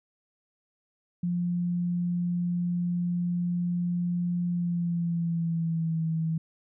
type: tone with pitch glide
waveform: sine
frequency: 175.3 to 161.68 Hz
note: F3 to E3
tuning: +7 to -33 cents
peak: -25 dBFS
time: 1.23-6.38 s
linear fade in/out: 5 ms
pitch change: -140 cents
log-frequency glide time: 4.48-6.04 s
effects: none